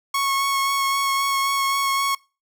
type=tone with vibrato; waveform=sawtooth; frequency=1100 Hz; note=C#6; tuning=14 cents flat; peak=-16 dBFS; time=0.14-2.15 s; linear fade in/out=5 ms; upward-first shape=sine; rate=3.8 Hz; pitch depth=13 cents each way; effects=noise-tail reverb RT60 0.3 s tail -23 dB re dry